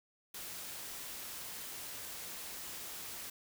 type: noise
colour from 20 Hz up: white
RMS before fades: -45 dBFS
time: 0.34-3.3 s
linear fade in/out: 5 ms
effects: none